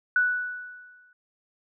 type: tone with exponential decay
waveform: sine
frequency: 1480 Hz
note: F#6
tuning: in tune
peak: -17 dBFS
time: 0.16-1.13 s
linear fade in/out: 2 ms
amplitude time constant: 210 ms
effects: none

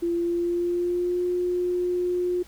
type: tone with pitch glide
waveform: sine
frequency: 342.2 to 357.1 Hz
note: F4 to F4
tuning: -35 to +39 cents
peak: -22 dBFS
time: 0.02-2.43 s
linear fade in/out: 10 ms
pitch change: +74 cents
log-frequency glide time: 0.16-1.24 s
effects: added 50 Hz sine -50 dBFS peak until 2.47 s + pink hiss -52 dBFS RMS until 2.47 s

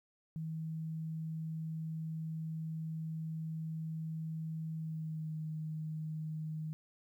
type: tone with pitch glide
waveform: sine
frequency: 160 to 156.44 Hz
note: D#3 to D#3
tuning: +49 to +10 cents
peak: -37 dBFS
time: 0.36-6.73 s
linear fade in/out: 0 ms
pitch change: -39 cents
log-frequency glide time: 4.74-5.36 s
effects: 12-bit

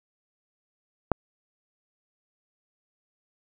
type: click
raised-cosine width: 1 ms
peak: -6 dBFS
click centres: 1.117 s
effects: none

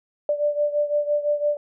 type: beating tone pair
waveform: sine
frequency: 587.3 / 593.2 Hz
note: D5 / D5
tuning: 0 / +17 cents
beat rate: 5.9 Hz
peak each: -21 / -25 dBFS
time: 0.29-1.57 s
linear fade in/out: 2 ms
effects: none

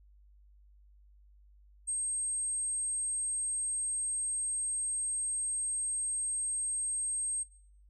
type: tone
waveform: sine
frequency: 8420 Hz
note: C9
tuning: 10 cents sharp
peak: -30 dBFS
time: 1.87-7.44 s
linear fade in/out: 20 ms
effects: noise-tail reverb RT60 0.6 s tail -20 dB re dry + added 50 Hz sine -57 dBFS peak until 7.89 s

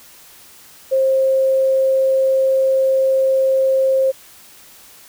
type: tone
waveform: sine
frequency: 531 Hz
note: C5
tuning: 25 cents sharp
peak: -12 dBFS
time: 0.91-4.12 s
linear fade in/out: 20 ms
effects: white hiss -44 dBFS RMS until 5.08 s

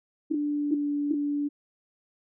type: tone with pitch glide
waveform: sine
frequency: 293.7 to 289.8 Hz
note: D4 to D4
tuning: 0 to -23 cents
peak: -25 dBFS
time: 0.3-1.49 s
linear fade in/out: 20 ms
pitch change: -23 cents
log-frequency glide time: 0.45-0.92 s
type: tone bursts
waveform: sine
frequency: 315.2 Hz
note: D#4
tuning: 23 cents sharp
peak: -23 dBFS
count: 3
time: 0.31-1.144 s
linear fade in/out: 5 ms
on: 38 ms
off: 360 ms
effects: none

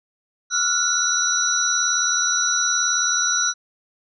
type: tone cluster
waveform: sine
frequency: 1378 / 1457 / 3966 / 5860 Hz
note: F6 / F#6 / B7 / F#8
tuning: -24 / -27 / +7 / -18 cents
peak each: -25 / -25 / -26 / -20 dBFS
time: 0.5-3.54 s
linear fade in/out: 50 ms
effects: none

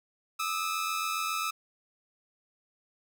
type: tone pair together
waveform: sawtooth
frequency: 1212.7 / 1300 Hz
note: D#6 / E6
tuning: -45 / -24 cents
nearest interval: minor second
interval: 121 cents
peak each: -32 / -27 dBFS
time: 0.39-1.51 s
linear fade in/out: 10 ms
effects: none

